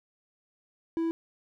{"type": "tone", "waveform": "triangle", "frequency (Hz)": 329.6, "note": "E4", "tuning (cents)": 0, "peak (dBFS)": -24, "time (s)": [0.97, 1.11], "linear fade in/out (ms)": 0, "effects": []}